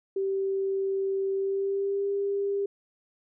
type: tone with pitch glide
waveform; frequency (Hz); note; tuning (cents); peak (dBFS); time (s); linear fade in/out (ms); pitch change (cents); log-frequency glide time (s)
sine; 388.5 to 399.4; G4 to G4; -16 to +32; -25; 0.16-2.66; 5; +48; 1.34-2.09
effects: none